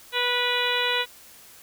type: harmonic tone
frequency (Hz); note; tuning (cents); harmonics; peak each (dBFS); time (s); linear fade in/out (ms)
490; B4; -14; 1 / 2 / 3 / 4 / 5 / 6 / 7 / 8; -30 / -30 / -30 / -30 / -30 / -30 / -30 / -30; 0.12-1.06; 50
effects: white hiss -49 dBFS RMS until 1.62 s